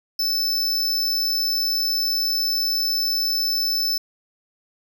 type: tone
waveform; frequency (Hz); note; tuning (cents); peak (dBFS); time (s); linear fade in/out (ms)
square; 5274; E8; 0; -20; 0.19-3.98; 5
effects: none